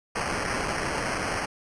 blue noise with sample-and-hold, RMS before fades -29 dBFS, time 0.15-1.46 s, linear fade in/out 10 ms, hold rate 3675 Hz, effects resampled to 22050 Hz

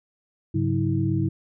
sine tone cluster, 101.9 / 138.2 / 186.6 / 322 Hz, G#2 / C#3 / F#3 / E4, -32 / -5 / +15 / -41 cents, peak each -25 / -25 / -29 / -26 dBFS, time 0.54-1.29 s, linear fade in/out 10 ms, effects none

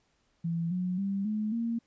sine tone with pitch steps, 167.5 / 181.61 / 196.9 / 213.5 / 231.5 Hz, E3 / F#3 / G3 / G#3 / A#3, +28 / -32 / +8 / +48 / -12 cents, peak -28 dBFS, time 0.44-1.79 s, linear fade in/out 10 ms, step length 270 ms, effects pink hiss -72 dBFS RMS until 1.86 s + resampled to 16000 Hz

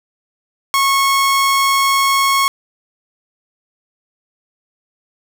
sawtooth tone, 1096 Hz, C#6, 20 cents flat, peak -8 dBFS, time 0.74-2.48 s, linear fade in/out 0 ms, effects none

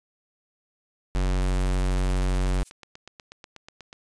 square tone, 46.25 Hz, F#1, in tune, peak -22 dBFS, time 1.15-2.63 s, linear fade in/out 0 ms
violet noise with tremolo, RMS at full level -40 dBFS, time 1.41-2.71 s, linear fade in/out 20 ms, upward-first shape triangle, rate 16 Hz, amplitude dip 90%
click train, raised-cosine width 0.2 ms, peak -25 dBFS, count 17, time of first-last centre 1.98-3.929 s, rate 8.21 Hz
effects resampled to 22050 Hz

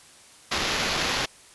violet noise with sample-and-hold, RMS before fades -26 dBFS, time 0.51-1.26 s, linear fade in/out 10 ms, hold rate 8820 Hz, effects white hiss -51 dBFS RMS until 1.54 s + resampled to 24000 Hz

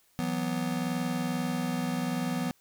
square chord, E suspended second, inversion none, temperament just, 164.81 / 185.42 / 247.2 Hz, E3 / F#3 / B3, 0 / +4 / +2 cents, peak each -35 / -35 / -32 dBFS, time 0.19-2.51 s, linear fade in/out 0 ms, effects white hiss -66 dBFS RMS until 2.6 s

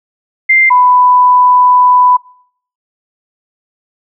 sine tone pair in turn, 2093 / 994.9 Hz, C7 / B5, 0 / +12 cents, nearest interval octave + minor second, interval 1288 cents, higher first, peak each -4 dBFS, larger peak neither, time 0.49-0.7 / 0.7-2.17 s, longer second, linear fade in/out 10 ms, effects noise-tail reverb RT60 0.6 s tail -24 dB re dry

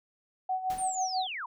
sine tone with tremolo, 749 Hz, F#5, 21 cents sharp, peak -26 dBFS, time 0.49-1.27 s, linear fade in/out 5 ms, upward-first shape sine, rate 6.1 Hz, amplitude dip 70%
pink noise with exponential decay, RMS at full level -41 dBFS, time 0.7-1.11 s, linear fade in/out 1 ms, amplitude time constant 87 ms
sine linear sweep, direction down, 9250 to 880 Hz, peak -34 dBFS, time 0.78-1.46 s, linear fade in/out 5 ms
effects none

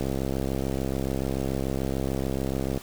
click train, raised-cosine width 2 ms, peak -15 dBFS, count 186, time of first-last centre 0.01-2.775 s, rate 66.9 Hz, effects pink hiss -44 dBFS RMS until 2.82 s

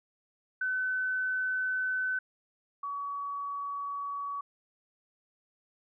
sine tone pair in turn, 1514 / 1131.9 Hz, F#6 / C#6, +39 / +36 cents, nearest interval perfect fourth, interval 503 cents, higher first, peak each -28 / -33 dBFS, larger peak first, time 0.61-2.19 / 2.83-4.41 s, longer neither, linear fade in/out 5 ms, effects none

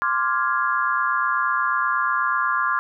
sine chord, D half-diminished seventh, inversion third, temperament equal, 1046.5 / 1174.7 / 1396.9 / 1661.2 Hz, C6 / D6 / F6 / Ab6, 0 / 0 / 0 / 0 cents, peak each -24 / -24 / -24 / -26 dBFS, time 0.02-2.79 s, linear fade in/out 0 ms, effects none

